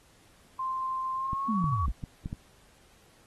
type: tone with pitch glide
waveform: sine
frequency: 1046.5 to 1128.1 Hz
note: C6 to C#6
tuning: 0 to +30 cents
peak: -29 dBFS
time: 0.59-1.86 s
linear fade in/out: 5 ms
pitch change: +130 cents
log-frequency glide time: 1.14-1.61 s
type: clicks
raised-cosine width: 5 ms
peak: -22 dBFS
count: 6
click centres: 1.332 / 1.642 / 1.882 / 2.038 / 2.259 / 2.329 s
type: linear sweep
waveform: sine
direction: down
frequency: 233.1 to 44 Hz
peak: -26 dBFS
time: 1.48-1.92 s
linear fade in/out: 10 ms
effects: pink hiss -61 dBFS RMS until 3.26 s + AAC 32 kbps

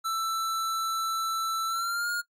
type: tone with pitch glide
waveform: square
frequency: 1328 to 1423.3 Hz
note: E6 to F6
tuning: +12 to +32 cents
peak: -28 dBFS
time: 0.04-2.22 s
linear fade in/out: 20 ms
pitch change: +120 cents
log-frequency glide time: 1.67-2.1 s
effects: noise-tail reverb RT60 0.1 s tail -22 dB re dry + AAC 64 kbps

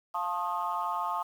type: chord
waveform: sine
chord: F dominant seventh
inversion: none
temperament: equal with one note detuned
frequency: 698.5 / 880 / 1071.6 / 1244.5 Hz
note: F5 / A5 / C6 / Eb6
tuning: 0 / 0 / +41 / 0 cents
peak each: -36 / -33 / -33 / -34 dBFS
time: 0.14-1.23 s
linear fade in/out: 10 ms
effects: tanh soft clip ceiling -21 dBFS + 9-bit

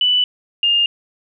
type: tone pair in turn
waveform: sine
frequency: 2977 / 2820 Hz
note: F#7 / F7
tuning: +10 / +16 cents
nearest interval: minor second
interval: 94 cents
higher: first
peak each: -12 dBFS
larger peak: neither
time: 0.01-0.24 / 0.63-0.86 s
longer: neither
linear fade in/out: 2 ms
effects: none

